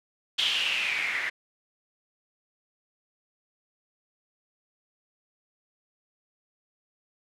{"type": "noise with low-pass filter sweep", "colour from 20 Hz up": "blue", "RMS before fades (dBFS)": -28, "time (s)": [0.38, 1.3], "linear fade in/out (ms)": 10, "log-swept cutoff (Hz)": [3300, 1900], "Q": 6.6, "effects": []}